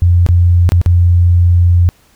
sine tone with dropouts, 87.5 Hz, F2, 4 cents sharp, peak -5 dBFS, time 0.02-1.89 s, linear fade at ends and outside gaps 0 ms, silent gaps 0.264-0.288 / 0.691-0.72 / 0.815-0.861 s, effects pink hiss -50 dBFS RMS until 2.15 s

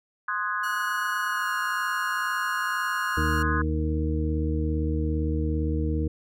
sine chord, Ab dominant seventh, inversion first, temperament equal, 1046.5 / 1244.5 / 1480 / 1661.2 Hz, C6 / Eb6 / Gb6 / Ab6, 0 / 0 / 0 / 0 cents, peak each -31 dBFS, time 0.28-3.62 s, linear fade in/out 5 ms
sawtooth tone with pitch glide, 1452 to 1418 Hz, F#6 to F6, -33 to +26 cents, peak -30 dBFS, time 0.63-3.43 s, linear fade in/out 10 ms, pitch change -41 cents, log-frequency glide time 1.24-1.53 s
harmonic tone, 77.6 Hz, D#2, 4 cents flat, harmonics 1 / 2 / 3 / 4 / 6, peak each -25 / -32 / -35 / -30 / -34 dBFS, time 3.17-6.08 s, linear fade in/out 5 ms
effects none

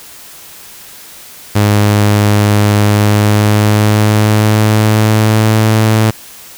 sawtooth tone with pitch glide, 103.83 to 109.5 Hz, G#2 to A2, 0 to -8 cents, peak -3 dBFS, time 1.55-6.11 s, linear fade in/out 10 ms, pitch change +92 cents, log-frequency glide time 2.84-5.67 s, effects white hiss -34 dBFS RMS until 6.57 s

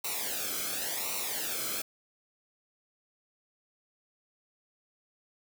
white noise with flanger, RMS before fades -34 dBFS, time 0.04-1.82 s, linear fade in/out 5 ms, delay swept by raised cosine 0.6 to 1.1 ms, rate 0.92 Hz, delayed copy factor -0.75, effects none

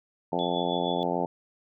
harmonic tone, 87.31 Hz, F2, in tune, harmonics 2 / 3 / 4 / 5 / 6 / 7 / 8 / 9 / 10, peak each -34 / -34 / -34 / -34 / -34 / -34 / -34 / -34 / -34 dBFS, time 0.32-1.26 s, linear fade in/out 5 ms
sine tone with tremolo, 3434 Hz, A7, 43 cents flat, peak -33 dBFS, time 0.39-1.03 s, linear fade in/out 0 ms, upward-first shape sine, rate 6.5 Hz, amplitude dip 65%
effects none

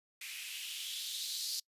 violet noise with band-pass filter sweep, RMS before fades -41 dBFS, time 0.21-1.6 s, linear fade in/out 5 ms, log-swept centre 2300 to 4600 Hz, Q 3.8, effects noise-tail reverb RT60 0.1 s tail -26 dB re dry + resampled to 32000 Hz

